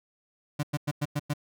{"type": "tone bursts", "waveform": "35% pulse", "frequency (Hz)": 146.83, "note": "D3", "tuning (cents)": 0, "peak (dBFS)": -24, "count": 6, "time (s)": [0.59, 1.337], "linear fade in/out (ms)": 10, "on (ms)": 42, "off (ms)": 99, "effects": []}